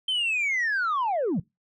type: linear sweep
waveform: sine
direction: down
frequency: 3136 to 130.81 Hz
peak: -21 dBFS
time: 0.08-1.4 s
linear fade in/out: 5 ms
effects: noise-tail reverb RT60 0.2 s tail -24 dB re dry + tanh soft clip ceiling -21 dBFS